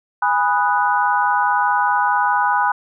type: chord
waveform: sine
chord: G# minor seventh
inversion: none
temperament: equal with one note detuned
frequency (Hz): 823 / 987.8 / 1244.5 / 1480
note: G#5 / B5 / D#6 / F#6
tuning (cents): -16 / 0 / 0 / 0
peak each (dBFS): -19 / -18 / -23 / -21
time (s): 0.22-2.72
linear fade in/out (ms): 5
effects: none